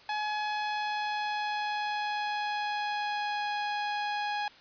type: tone with pitch glide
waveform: sawtooth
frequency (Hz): 845 to 830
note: G#5 to G#5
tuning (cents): +30 to -1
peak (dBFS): -26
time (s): 0.09-4.48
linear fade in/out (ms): 2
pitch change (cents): -31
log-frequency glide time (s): 0.23-3.5
effects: white hiss -54 dBFS RMS until 4.6 s + resampled to 11025 Hz